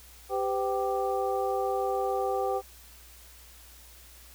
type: tone cluster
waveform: sine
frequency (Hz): 393.9 / 507 / 776 / 1182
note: G4 / B4 / G5 / D6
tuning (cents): +8 / +45 / -18 / +11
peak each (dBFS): -31 / -31 / -30 / -38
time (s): 0.29-2.62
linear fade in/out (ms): 50
effects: added 60 Hz sine -53 dBFS peak until 4.34 s + white hiss -53 dBFS RMS until 4.34 s